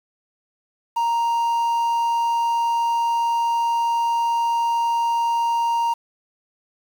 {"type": "tone with quantisation", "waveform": "triangle", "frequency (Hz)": 932.3, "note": "A#5", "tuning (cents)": 0, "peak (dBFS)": -16, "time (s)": [0.96, 5.94], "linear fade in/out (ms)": 10, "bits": 7, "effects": []}